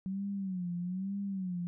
sine tone with vibrato, 186.8 Hz, F#3, 17 cents sharp, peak -33 dBFS, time 0.06-1.67 s, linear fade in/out 0 ms, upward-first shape sine, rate 1.1 Hz, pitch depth 120 cents each way, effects none

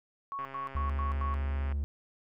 sine tone bursts, 1108.7 Hz, C#6, in tune, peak -34 dBFS, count 5, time 0.32-1.342 s, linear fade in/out 0 ms, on 130 ms, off 93 ms
click train, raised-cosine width 0.5 ms, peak -30 dBFS, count 181, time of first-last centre 0.39-1.723 s, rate 135 Hz
triangle tone, 71.7 Hz, D2, 41 cents flat, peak -27 dBFS, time 0.75-1.84 s, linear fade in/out 0 ms
effects none

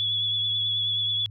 sine tone with vibrato, 3403 Hz, G#7, 41 cents sharp, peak -23 dBFS, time 0-1.26 s, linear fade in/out 0 ms, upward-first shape sine, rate 9.3 Hz, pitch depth 25 cents each way, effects added 105 Hz sine -38 dBFS peak until 1.3 s

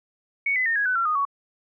sine tone with pitch steps, 2226 / 2018 / 1829.1 / 1658 / 1502.9 / 1362.4 / 1235 / 1119.4 Hz, C#7 / B6 / A#6 / G#6 / F#6 / F6 / D#6 / C#6, +7 / +37 / -33 / -3 / +27 / -43 / -13 / +17 cents, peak -20 dBFS, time 0.46-1.252 s, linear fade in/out 5 ms, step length 99 ms, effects none

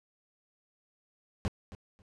brown noise with echo, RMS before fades -30 dBFS, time 1.45-1.48 s, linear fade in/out 0 ms, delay 270 ms, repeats 2, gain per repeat -15 dB, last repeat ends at 2.02 s, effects low-pass 8000 Hz 12 dB/octave

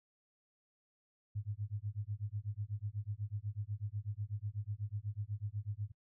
sine tone with tremolo, 103.83 Hz, G#2, in tune, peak -34 dBFS, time 1.35-5.92 s, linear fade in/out 10 ms, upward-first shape sine, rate 8.1 Hz, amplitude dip 100%, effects noise-tail reverb RT60 0.1 s tail -25 dB re dry

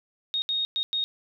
sine tone bursts at uneven times, 3725 Hz, A#7, 2 cents flat, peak -24 dBFS, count 4, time 0.34-0.42 / 0.49-0.65 / 0.76-0.83 / 0.93-1.04 s, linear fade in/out 0 ms, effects none

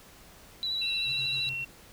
sine tone with vibrato, 3933 Hz, B7, 8 cents flat, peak -28 dBFS, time 0.63-1.49 s, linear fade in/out 0 ms, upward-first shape triangle, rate 13 Hz, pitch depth 26 cents each way
sine tone with pitch glide, 2700 to 2725 Hz, E7 to F7, +41 to -43 cents, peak -31 dBFS, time 0.81-1.65 s, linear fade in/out 10 ms, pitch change +16 cents, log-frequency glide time 1.01-1.25 s
triangle tone with tremolo, 130.5 Hz, C3, 4 cents flat, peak -38 dBFS, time 1.05-1.65 s, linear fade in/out 50 ms, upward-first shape square, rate 7.2 Hz, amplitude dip 65%
effects tanh soft clip ceiling -21 dBFS + pink hiss -53 dBFS RMS until 1.92 s

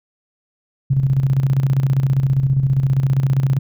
sine tone with tremolo, 134.7 Hz, C#3, 49 cents flat, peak -11 dBFS, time 0.9-3.59 s, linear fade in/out 10 ms, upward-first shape square, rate 15 Hz, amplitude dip 55%, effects none

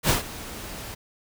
pink noise with ADSR envelope, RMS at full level -19 dBFS, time 0.03-0.95 s, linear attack 62 ms, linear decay 130 ms, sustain -18 dB, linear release 13 ms, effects none

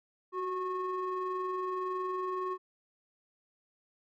triangle ring-modulated tone, 361.1 Hz, F#4, 42 cents flat, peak -27 dBFS, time 0.32-2.58 s, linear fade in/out 50 ms, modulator 733 Hz, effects none

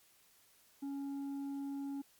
triangle tone with tanh clipping, 278.4 Hz, C#4, 8 cents sharp, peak -39 dBFS, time 0.82-2.02 s, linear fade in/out 10 ms, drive 9 dB, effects white hiss -67 dBFS RMS until 2.19 s + MP3 96 kbps

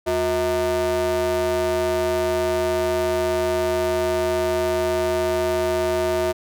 square ring-modulated tone, 139.8 Hz, C#3, 15 cents sharp, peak -17 dBFS, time 0.06-6.33 s, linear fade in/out 20 ms, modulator 501 Hz, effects none

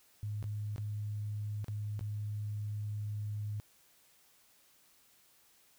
sine tone with dropouts, 104.8 Hz, G#2, 16 cents sharp, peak -35 dBFS, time 0.23-3.6 s, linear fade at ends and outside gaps 0 ms, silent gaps 0.427-0.441 / 0.761-0.781 / 1.644-1.683 / 1.993-2.009 s, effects white hiss -66 dBFS RMS until 5.78 s

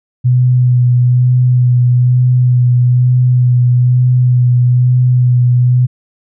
sine tone with vibrato, 124.4 Hz, B2, 13 cents sharp, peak -6 dBFS, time 0.24-5.87 s, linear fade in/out 20 ms, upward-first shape sine, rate 1.1 Hz, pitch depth 17 cents each way, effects none

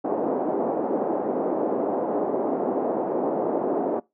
pink band-pass noise, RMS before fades -25 dBFS, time 0.04-4 s, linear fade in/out 10 ms, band 270 to 760 Hz, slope 24 dB/octave, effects noise-tail reverb RT60 0.2 s tail -22 dB re dry

